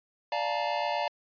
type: chord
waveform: square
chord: Bb major seventh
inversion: first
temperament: equal with one note detuned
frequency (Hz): 587.3 / 698.5 / 864.4 / 932.3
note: D5 / F5 / A5 / Bb5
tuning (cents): 0 / 0 / -31 / 0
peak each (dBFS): -34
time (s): 0.32-1.08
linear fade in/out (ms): 2
effects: resampled to 11025 Hz